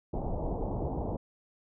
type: low-pass noise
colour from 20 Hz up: pink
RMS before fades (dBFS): -33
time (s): 0.13-1.17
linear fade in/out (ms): 10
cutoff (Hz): 880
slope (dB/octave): 48
effects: none